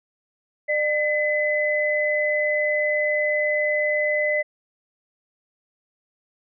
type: tone pair together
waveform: sine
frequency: 600 / 2018 Hz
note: D5 / B6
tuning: +37 / +37 cents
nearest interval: octave + major sixth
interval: 2100 cents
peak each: -22 dBFS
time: 0.68-4.43 s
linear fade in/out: 20 ms
effects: none